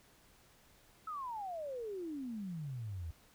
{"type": "exponential sweep", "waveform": "sine", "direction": "down", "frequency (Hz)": [1318.5, 77], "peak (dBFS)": -39, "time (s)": [1.07, 3.11], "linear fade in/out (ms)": 5, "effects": ["pink hiss -65 dBFS RMS until 3.34 s"]}